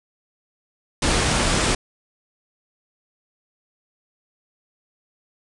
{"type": "low-pass noise", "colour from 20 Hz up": "pink", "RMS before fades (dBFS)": -20, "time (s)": [1.02, 1.75], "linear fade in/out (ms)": 5, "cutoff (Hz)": 9800, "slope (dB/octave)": 96, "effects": []}